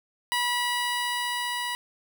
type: tone with level ramp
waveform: 15% pulse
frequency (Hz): 975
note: B5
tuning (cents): -23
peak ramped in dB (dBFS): -17 to -22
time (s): 0.32-1.75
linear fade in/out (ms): 0
effects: none